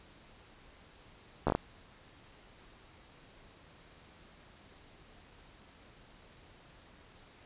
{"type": "slowing click train", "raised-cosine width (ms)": 1, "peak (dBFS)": -14, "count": 5, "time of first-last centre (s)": [1.47, 1.55], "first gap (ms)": 13, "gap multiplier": 1.3, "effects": ["pink hiss -58 dBFS RMS until 7.45 s", "resampled to 8000 Hz"]}